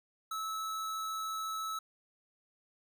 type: tone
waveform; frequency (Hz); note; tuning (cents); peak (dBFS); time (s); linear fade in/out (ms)
square; 1303; E6; -20; -36; 0.31-1.79; 5
effects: none